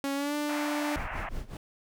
sawtooth tone with pitch glide, 277.2 to 295.4 Hz, C#4 to D4, 0 to +10 cents, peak -25 dBFS, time 0.04-0.96 s, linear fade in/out 0 ms, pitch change +110 cents, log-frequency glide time 0.14-0.35 s
pink band-pass noise, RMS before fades -38 dBFS, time 0.49-1.29 s, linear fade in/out 2 ms, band 630 to 2500 Hz, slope 48 dB/octave
brown noise with tremolo, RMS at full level -33 dBFS, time 0.96-1.57 s, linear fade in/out 2 ms, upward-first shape sine, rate 5.4 Hz, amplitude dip 85%
effects none

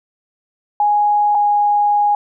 sine tone pair in turn, 830 / 825.8 Hz, G#5 / G#5, -1 / -10 cents, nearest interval unison, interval 9 cents, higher first, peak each -11 dBFS, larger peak neither, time 0.8-1.35 / 1.35-2.15 s, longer second, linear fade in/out 2 ms, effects none

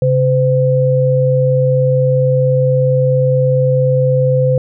sine tone pair together, 135.35 / 511 Hz, C#3 / C5, -41 / -41 cents, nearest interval octave + major seventh, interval 2300 cents, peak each -12 dBFS, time 0.02-4.58 s, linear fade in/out 2 ms, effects none

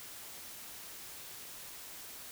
silence, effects white hiss -48 dBFS RMS until 2.31 s

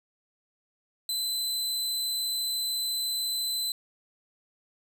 sawtooth tone, 4033 Hz, B7, 36 cents sharp, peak -25 dBFS, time 1.09-3.72 s, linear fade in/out 2 ms, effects none

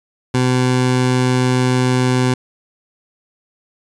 20% pulse tone, 126.8 Hz, B2, 46 cents sharp, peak -8 dBFS, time 0.34-2.34 s, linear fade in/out 5 ms, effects resampled to 22050 Hz

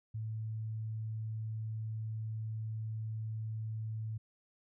sine tone, 110 Hz, A2, in tune, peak -36 dBFS, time 0.14-4.18 s, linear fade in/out 10 ms, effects none

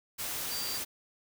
sine tone in noise, 4699 Hz, D8, in tune, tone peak -37 dBFS, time 0.5-0.79 s, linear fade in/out 20 ms, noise white, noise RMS -36 dBFS, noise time 0.18-0.85 s, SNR -4 dB, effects none

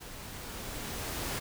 pink noise with level ramp, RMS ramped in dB -46 to -34 dBFS, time 0-1.4 s, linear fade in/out 20 ms, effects none

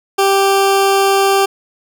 20% pulse tone, 392 Hz, G4, in tune, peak -5 dBFS, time 0.18-1.46 s, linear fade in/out 10 ms, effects none

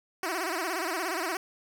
10% pulse tone with vibrato, 349.2 Hz, F4, in tune, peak -21 dBFS, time 0.23-1.37 s, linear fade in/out 2 ms, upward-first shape sine, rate 17 Hz, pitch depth 170 cents each way, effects none

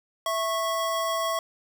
square tone pair together, 658.6 / 1100 Hz, E5 / C#6, -2 / -14 cents, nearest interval major sixth, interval 888 cents, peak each -29 / -28 dBFS, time 0.26-1.39 s, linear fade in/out 2 ms, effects none

